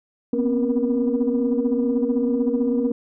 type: tone cluster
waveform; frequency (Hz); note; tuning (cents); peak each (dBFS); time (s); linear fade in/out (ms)
sine; 239 / 252.5 / 268.3 / 473.7; A#3 / B3 / C4 / A#4; +43 / +39 / +44 / +28; -23; 0.33-2.92; 5
effects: tanh soft clip ceiling -11 dBFS